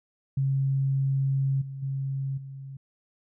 sine tone with level steps, 135.9 Hz, C#3, 34 cents flat, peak -22 / -34 / -27 / -37 dBFS, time 0.37-2.77 s, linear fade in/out 5 ms, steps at 1.61 / 1.82 / 2.37 s, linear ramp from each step 10 ms, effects none

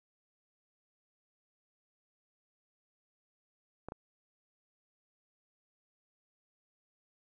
clicks, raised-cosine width 1 ms, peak -27 dBFS, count 2, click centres 3.886 / 3.921 s, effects none

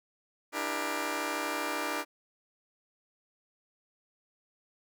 10% pulse chord, E half-diminished seventh, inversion third, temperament just, 296.7 / 329.6 / 395.6 / 474.7 Hz, D4 / E4 / G4 / Bb4, +18 / 0 / +16 / +31 cents, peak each -27 / -30 / -31 / -30 dBFS, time 0.52-2.05 s, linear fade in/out 50 ms, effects none

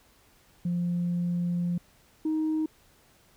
sine tone pair in turn, 174.61 / 313.1 Hz, F3 / D#4, 0 / +11 cents, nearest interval minor seventh, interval 1011 cents, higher second, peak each -24 / -23 dBFS, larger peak second, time 0.65-1.78 / 2.25-2.66 s, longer first, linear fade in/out 5 ms, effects tanh soft clip ceiling -22 dBFS + pink hiss -61 dBFS RMS until 3.36 s

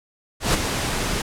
pink noise with ADSR envelope, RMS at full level -17 dBFS, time 0.4-1.22 s, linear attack 140 ms, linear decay 13 ms, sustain -7 dB, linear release 6 ms, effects low-pass 10000 Hz 12 dB/octave

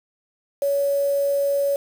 sine tone with quantisation, 562 Hz, C#5, 24 cents sharp, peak -18 dBFS, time 0.62-1.76 s, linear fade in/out 2 ms, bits 6, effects none

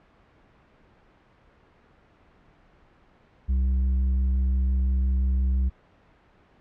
sine tone with tanh clipping, 64.7 Hz, C2, 19 cents flat, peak -21 dBFS, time 3.48-5.7 s, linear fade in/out 20 ms, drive 5 dB, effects pink hiss -58 dBFS RMS until 6.6 s + low-pass 2000 Hz 12 dB/octave

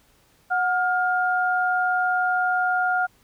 sine tone pair together, 734 / 1413.1 Hz, F#5 / F6, -14 / +20 cents, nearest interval major seventh, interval 1134 cents, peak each -22 dBFS, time 0.5-3.07 s, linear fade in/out 20 ms, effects pink hiss -60 dBFS RMS until 3.23 s

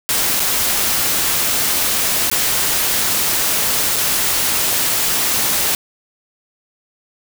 white noise with dropouts, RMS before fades -17 dBFS, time 0.09-5.75 s, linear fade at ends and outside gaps 0 ms, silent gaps 0.396-0.402 / 2.3-2.315 / 3.961-3.965 s, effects none

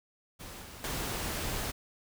pink noise with level steps, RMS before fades -45 / -47 / -35 dBFS, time 0.39-1.72 s, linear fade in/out 20 ms, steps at 0.62 / 0.84 s, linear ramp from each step 2 ms, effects none

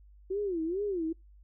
sine tone with vibrato, 363.8 Hz, F#4, 29 cents flat, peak -29 dBFS, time 0.3-1.13 s, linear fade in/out 10 ms, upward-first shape sine, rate 2.3 Hz, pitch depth 230 cents each way, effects noise-tail reverb RT60 0.2 s tail -26 dB re dry + added 50 Hz sine -53 dBFS peak until 1.43 s

